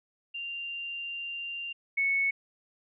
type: tone pair in turn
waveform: sine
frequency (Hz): 2783 / 2209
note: F7 / C#7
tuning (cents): -7 / -7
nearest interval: major third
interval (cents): 400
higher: first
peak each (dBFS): -34 / -24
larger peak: second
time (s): 0.34-1.73 / 1.97-2.31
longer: first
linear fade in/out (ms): 10
effects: none